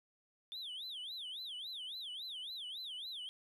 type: tone with vibrato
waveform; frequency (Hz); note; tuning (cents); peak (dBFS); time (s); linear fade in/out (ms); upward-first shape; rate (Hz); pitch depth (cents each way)
sine; 3455; A7; -32; -40; 0.52-3.29; 0; sine; 3.6; 280
effects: tanh soft clip ceiling -41 dBFS + 13-bit